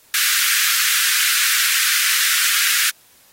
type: high-pass noise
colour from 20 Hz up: pink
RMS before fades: -18 dBFS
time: 0.14-2.9 s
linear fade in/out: 2 ms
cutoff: 1400 Hz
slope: 48 dB/octave
effects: white hiss -52 dBFS RMS until 3.32 s + AAC 48 kbps